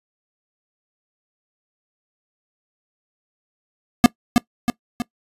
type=tone with echo; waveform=square; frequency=240 Hz; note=B3; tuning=49 cents flat; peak=-6 dBFS; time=4.04-4.06 s; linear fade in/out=0 ms; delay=320 ms; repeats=3; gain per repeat=-5 dB; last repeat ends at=5.02 s; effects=noise-tail reverb RT60 0.1 s tail -22 dB re dry + resampled to 32000 Hz